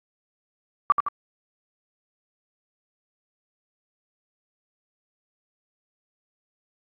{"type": "tone with echo", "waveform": "sine", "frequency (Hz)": 1160, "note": "D6", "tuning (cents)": -22, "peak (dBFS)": -12, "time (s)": [0.9, 0.92], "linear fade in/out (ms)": 0, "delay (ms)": 82, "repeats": 2, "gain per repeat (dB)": -5, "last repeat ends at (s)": 1.084, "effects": ["low-pass 2000 Hz 12 dB/octave", "AAC 48 kbps"]}